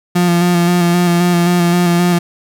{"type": "tone with vibrato", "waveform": "35% pulse", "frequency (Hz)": 174.61, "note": "F3", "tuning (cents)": 0, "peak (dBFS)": -8, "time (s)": [0.15, 2.19], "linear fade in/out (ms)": 10, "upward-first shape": "square", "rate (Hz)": 3.8, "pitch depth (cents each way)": 22, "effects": []}